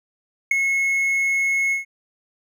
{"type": "tone with ADSR envelope", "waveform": "triangle", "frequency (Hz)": 2179, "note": "C#7", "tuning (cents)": -30, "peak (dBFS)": -9, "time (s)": [0.51, 1.85], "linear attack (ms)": 5, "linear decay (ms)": 7, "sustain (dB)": -7, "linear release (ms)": 130, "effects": []}